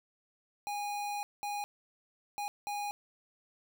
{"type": "tone bursts at uneven times", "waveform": "square", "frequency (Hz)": 821, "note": "G#5", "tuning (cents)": -20, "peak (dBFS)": -35, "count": 4, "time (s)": [[0.67, 1.23], [1.43, 1.64], [2.38, 2.48], [2.67, 2.91]], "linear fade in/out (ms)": 0, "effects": []}